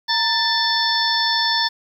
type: harmonic tone with a mistuned harmonic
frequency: 884 Hz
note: A5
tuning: 8 cents sharp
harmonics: 1 / 2 / 4 / 5 / 6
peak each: -23 / -23 / -23 / -23 / -23 dBFS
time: 0.08-1.69 s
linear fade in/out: 20 ms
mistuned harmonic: 1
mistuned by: +80 cents
effects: 8-bit